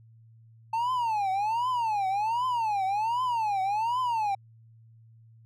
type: tone with vibrato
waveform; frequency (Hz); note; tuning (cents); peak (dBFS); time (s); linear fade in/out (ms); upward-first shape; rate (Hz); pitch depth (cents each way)
triangle; 880; A5; 0; -23; 0.73-4.35; 5; triangle; 1.3; 280
effects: added 113 Hz sine -52 dBFS peak until 5.45 s